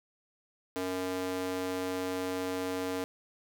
square tone with high-pass filter, 92.4 Hz, F#2, 2 cents flat, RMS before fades -34 dBFS, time 0.76-3.04 s, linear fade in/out 0 ms, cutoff 360 Hz, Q 2.2, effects none

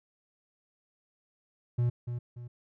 triangle tone with echo, 120.7 Hz, B2, 39 cents flat, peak -22 dBFS, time 1.78-1.9 s, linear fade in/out 10 ms, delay 290 ms, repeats 2, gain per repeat -8 dB, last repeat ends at 2.48 s, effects none

